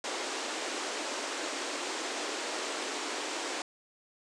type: band-pass noise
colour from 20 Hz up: pink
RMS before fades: -36 dBFS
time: 0.04-3.62 s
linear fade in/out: 2 ms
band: 280 to 8400 Hz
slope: 48 dB/octave
effects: none